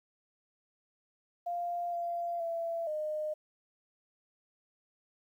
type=tone with pitch steps; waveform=sine; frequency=697 / 689 / 670 / 612 Hz; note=F5 / F5 / E5 / D#5; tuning=-4 / -24 / +28 / -29 cents; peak=-32 dBFS; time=1.46-3.34 s; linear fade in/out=10 ms; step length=470 ms; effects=11-bit